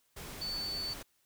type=tone in noise; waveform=sine; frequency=4496 Hz; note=C#8; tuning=24 cents sharp; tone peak=-35 dBFS; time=0.41-0.94 s; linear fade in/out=10 ms; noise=pink; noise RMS=-45 dBFS; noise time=0.16-1.03 s; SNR=+7 dB; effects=white hiss -73 dBFS RMS until 1.25 s